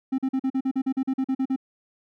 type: tone bursts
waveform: triangle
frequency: 264.3 Hz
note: C4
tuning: 18 cents sharp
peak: -19 dBFS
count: 14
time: 0.12-1.562 s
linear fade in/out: 10 ms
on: 64 ms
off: 42 ms
effects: none